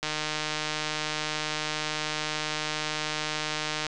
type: click train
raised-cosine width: 0.2 ms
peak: -12 dBFS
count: 588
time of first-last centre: 0.03-3.867 s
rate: 153 Hz
effects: resampled to 22050 Hz